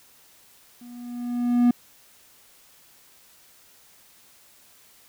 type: tone with level ramp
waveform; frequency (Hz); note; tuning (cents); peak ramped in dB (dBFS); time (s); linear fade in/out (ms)
triangle; 242.2; B3; -34; -40 to -11; 0.81-1.71; 5
effects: white hiss -55 dBFS RMS until 5.08 s